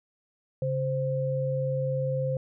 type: tone pair together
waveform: sine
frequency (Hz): 138.1 / 521.4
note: C#3 / C5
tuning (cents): -6 / -6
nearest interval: octave + major seventh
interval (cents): 2300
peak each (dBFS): -28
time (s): 0.62-2.37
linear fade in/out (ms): 2
effects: none